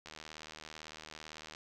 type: click train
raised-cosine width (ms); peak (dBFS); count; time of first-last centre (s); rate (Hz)
0.2; -29; 117; 0.06-1.549; 77.9
effects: none